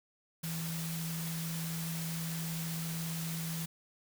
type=tone in noise; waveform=sine; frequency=164.2 Hz; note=E3; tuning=6 cents flat; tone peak=-36 dBFS; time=0.43-3.66 s; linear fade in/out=10 ms; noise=white; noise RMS=-42 dBFS; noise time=0.43-3.66 s; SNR=+3 dB; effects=none